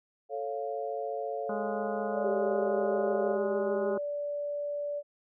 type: chord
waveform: sine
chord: A augmented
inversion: none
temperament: equal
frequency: 440 / 554.4 / 698.5 Hz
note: A4 / C#5 / E#5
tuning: 0 / 0 / 0 cents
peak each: -36 dBFS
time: 0.29-3.38 s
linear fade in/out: 50 ms
type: harmonic tone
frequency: 207.7 Hz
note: G#3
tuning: in tune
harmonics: 1 / 2 / 3 / 4 / 5 / 6 / 7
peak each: -37 / -40 / -42 / -43 / -44 / -45 / -45 dBFS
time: 1.49-3.98 s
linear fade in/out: 5 ms
type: tone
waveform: sine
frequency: 581 Hz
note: D5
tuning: 19 cents flat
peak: -31 dBFS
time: 2.12-5.03 s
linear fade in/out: 50 ms
type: tone with vibrato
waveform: sine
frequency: 396.1 Hz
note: G4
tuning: 18 cents sharp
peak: -30 dBFS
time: 2.24-3.98 s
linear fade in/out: 5 ms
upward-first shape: sine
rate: 13 Hz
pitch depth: 37 cents each way
effects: none